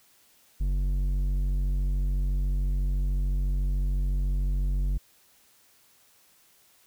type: tone with low-pass filter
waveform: square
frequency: 46.94 Hz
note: F#1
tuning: 26 cents sharp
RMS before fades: -26 dBFS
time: 0.6-4.98 s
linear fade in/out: 10 ms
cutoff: 150 Hz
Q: 0.59
effects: white hiss -61 dBFS RMS until 6.86 s